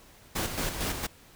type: noise with tremolo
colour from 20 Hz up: pink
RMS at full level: -30 dBFS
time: 0.35-1.07 s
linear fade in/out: 10 ms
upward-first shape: square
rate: 4.4 Hz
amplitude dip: 50%
effects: pink hiss -55 dBFS RMS until 1.35 s